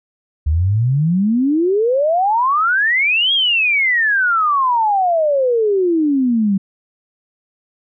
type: exponential two-way sweep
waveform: sine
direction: up then down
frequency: 72.1 to 3322 to 189.2 Hz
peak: -12 dBFS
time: 0.46-6.58 s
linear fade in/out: 10 ms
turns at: 3.33 s
effects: none